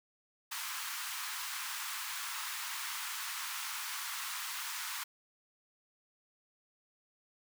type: high-pass noise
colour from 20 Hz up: pink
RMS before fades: -40 dBFS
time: 0.51-5.04 s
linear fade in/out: 10 ms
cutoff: 950 Hz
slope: 48 dB/octave
effects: none